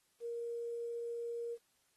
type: tone with quantisation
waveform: sine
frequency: 469.5 Hz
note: A#4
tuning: 12 cents sharp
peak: -38 dBFS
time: 0.2-1.58 s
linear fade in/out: 50 ms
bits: 11
effects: white hiss -75 dBFS RMS until 1.96 s + AAC 32 kbps